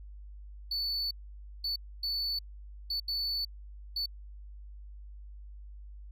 triangle tone bursts at uneven times, 4475 Hz, C#8, 16 cents sharp, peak -29 dBFS, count 6, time 0.71-1.11 / 1.64-1.76 / 2.03-2.39 / 2.9-3 / 3.08-3.45 / 3.96-4.06 s, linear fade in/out 5 ms, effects added 50 Hz sine -44 dBFS peak until 6.11 s

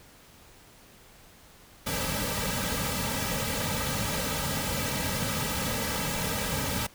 pink noise with comb filter, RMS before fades -30 dBFS, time 1.86-6.87 s, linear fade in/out 10 ms, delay 2.8 ms, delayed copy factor -0.9, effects pink hiss -54 dBFS RMS until 6.94 s

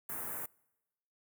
white band-stop noise, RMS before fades -40 dBFS, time 0.09-0.46 s, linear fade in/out 5 ms, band 1800 to 10000 Hz, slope 24 dB/octave, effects noise-tail reverb RT60 1.0 s tail -26 dB re dry + high-pass 100 Hz 12 dB/octave

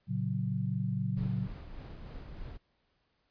sine chord, F# major, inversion first, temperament equal with one note detuned, 114.21 / 138.59 / 185 Hz, A#2 / C#3 / F#3, -35 / 0 / 0 cents, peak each -34 dBFS, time 0.07-1.49 s, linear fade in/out 50 ms
brown noise with tremolo, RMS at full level -43 dBFS, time 1.16-2.58 s, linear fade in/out 20 ms, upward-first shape sine, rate 3.3 Hz, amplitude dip 30%
effects pink hiss -75 dBFS RMS until 3.3 s + resampled to 11025 Hz

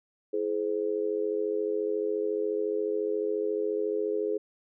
sine tone with amplitude modulation, 423.7 Hz, G#4, 35 cents sharp, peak -22 dBFS, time 0.33-4.38 s, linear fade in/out 10 ms, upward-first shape sine, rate 94.2 Hz, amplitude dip 95%, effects none

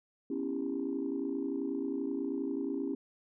sine chord, C# half-diminished seventh, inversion third, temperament equal with one note detuned, 246.9 / 277.2 / 329.6 / 397.9 Hz, B3 / C#4 / E4 / G4, 0 / 0 / 0 / +26 cents, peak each -40 / -34 / -38 / -38 dBFS, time 0.3-2.95 s, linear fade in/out 5 ms, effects tanh soft clip ceiling -24 dBFS

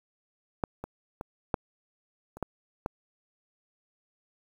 clicks, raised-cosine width 1 ms, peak -13 / -22 / -22 / -11 / -30 / -16 / -16 dBFS, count 7, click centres 0.638 / 0.84 / 1.211 / 1.542 / 2.37 / 2.427 / 2.861 s, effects 8-bit

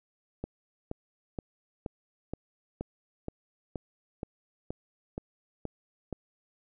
click train, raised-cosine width 2 ms, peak -21 dBFS, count 13, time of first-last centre 0.44-6.127 s, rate 2.11 Hz, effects none

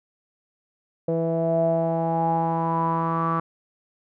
sawtooth tone with low-pass filter sweep, 164.81 Hz, E3, in tune, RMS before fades -23 dBFS, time 1.08-3.4 s, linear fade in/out 5 ms, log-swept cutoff 550 to 1200 Hz, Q 9.6, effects none

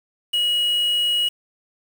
triangle tone with quantisation, 2902 Hz, F#7, 34 cents flat, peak -16 dBFS, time 0.33-1.29 s, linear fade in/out 10 ms, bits 6, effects none

